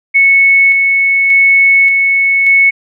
sine tone with tremolo, 2206 Hz, C#7, 9 cents flat, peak -4 dBFS, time 0.14-2.71 s, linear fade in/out 20 ms, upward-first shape square, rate 0.86 Hz, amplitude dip 30%, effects none

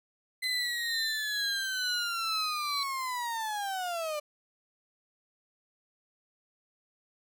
35% pulse linear sweep, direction down, 2038 to 587.3 Hz, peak -30 dBFS, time 0.42-4.2 s, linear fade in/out 10 ms
sine tone with tremolo, 4062 Hz, B7, 48 cents sharp, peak -30 dBFS, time 0.44-2.83 s, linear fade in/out 0 ms, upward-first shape sine, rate 2.2 Hz, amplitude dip 65%
effects none

